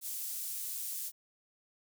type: high-pass noise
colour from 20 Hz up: pink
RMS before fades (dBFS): -39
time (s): 0.01-1.12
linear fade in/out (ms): 50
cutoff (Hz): 9600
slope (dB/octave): 12
effects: none